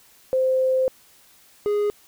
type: tone pair in turn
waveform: sine / triangle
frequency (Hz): 520 / 414.2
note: C5 / G#4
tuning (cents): -11 / -5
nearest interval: major third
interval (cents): 394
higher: first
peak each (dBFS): -17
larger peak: neither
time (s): 0.33-0.88 / 1.66-1.9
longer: first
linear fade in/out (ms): 0
effects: white hiss -54 dBFS RMS until 2.07 s